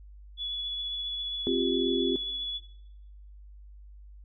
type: tone with vibrato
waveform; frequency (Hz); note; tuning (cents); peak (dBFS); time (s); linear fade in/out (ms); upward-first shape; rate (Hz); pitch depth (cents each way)
sine; 3409; G#7; +45; -31; 0.37-2.61; 50; sine; 7.4; 8
type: chord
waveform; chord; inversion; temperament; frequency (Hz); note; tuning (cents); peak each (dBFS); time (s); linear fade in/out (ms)
sine; C suspended fourth; none; equal; 261.6 / 349.2 / 392; C4 / F4 / G4; 0 / 0 / 0; -29; 1.47-2.16; 0
effects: noise-tail reverb RT60 0.9 s tail -20 dB re dry + added 50 Hz sine -46 dBFS peak until 4.24 s